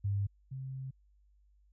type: tone pair in turn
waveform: sine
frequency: 100 / 132.6 Hz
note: G2 / C3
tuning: +35 / +23 cents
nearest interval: perfect fourth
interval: 488 cents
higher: second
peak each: -29 / -38 dBFS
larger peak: first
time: 0.04-0.27 / 0.51-0.91 s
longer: second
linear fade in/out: 10 ms
effects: added 50 Hz sine -63 dBFS peak until 1.72 s